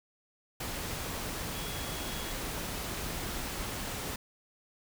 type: tone in noise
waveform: sine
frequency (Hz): 3340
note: G#7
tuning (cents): +9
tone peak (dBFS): -46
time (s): 1.54-2.32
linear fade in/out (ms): 5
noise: pink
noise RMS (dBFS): -37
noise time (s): 0.6-4.16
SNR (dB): -12
effects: none